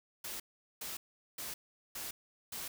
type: noise bursts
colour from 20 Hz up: white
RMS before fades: -42 dBFS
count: 5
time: 0.24-2.68 s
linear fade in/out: 5 ms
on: 160 ms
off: 410 ms
effects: none